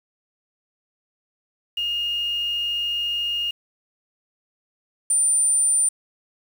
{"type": "tone pair in turn", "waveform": "sine", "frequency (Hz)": [2843, 9141], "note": ["F7", "D9"], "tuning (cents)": [30, -48], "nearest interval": "octave + minor sixth", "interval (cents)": 2022, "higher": "second", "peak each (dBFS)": [-22, -16], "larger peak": "second", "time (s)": [[1.77, 3.51], [5.1, 5.89]], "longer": "first", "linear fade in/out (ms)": 5, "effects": ["7-bit"]}